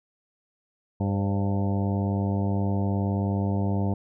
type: harmonic tone with a mistuned harmonic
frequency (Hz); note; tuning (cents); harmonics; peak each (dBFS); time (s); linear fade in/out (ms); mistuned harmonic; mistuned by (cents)
99.1; G2; +19; 1 / 2 / 3 / 4 / 5 / 6 / 7 / 8 / 9; -25 / -27 / -34 / -37 / -38 / -41 / -38 / -44 / -40; 1-3.94; 5; 5; +60
effects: none